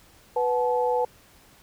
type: tone cluster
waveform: sine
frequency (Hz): 494.4 / 741 / 864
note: B4 / F#5 / A5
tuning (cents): +2 / +2 / -32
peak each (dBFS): -23 / -32 / -25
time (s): 0.36-1.05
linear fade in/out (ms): 5
effects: pink hiss -55 dBFS RMS until 1.62 s